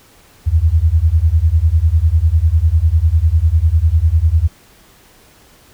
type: beating tone pair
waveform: sine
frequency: 75.8 / 85.8 Hz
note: D#2 / F2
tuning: -45 / -30 cents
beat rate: 10 Hz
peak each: -12 dBFS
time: 0.46-4.48 s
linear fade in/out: 20 ms
effects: pink hiss -47 dBFS RMS until 5.73 s